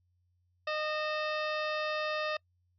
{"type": "harmonic tone with a mistuned harmonic", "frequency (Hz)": 613, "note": "D#5", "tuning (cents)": -26, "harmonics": [1, 2, 3, 4, 5, 6, 7, 8, 9], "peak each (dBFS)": [-34, -37, -39, -40, -51, -44, -50, -48, -55], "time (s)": [0.67, 2.37], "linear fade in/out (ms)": 5, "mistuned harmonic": 4, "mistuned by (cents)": 120, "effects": ["noise-tail reverb RT60 0.1 s tail -26 dB re dry", "added 89 Hz sine -70 dBFS peak until 2.78 s"]}